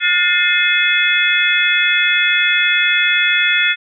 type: tone cluster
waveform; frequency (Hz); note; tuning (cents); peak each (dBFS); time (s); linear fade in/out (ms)
sine; 1431 / 1782 / 2112 / 2548 / 3399; F6 / A6 / C7 / D#7 / G#7; +42 / +22 / +16 / +41 / +39; -18; 0-3.76; 50
effects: none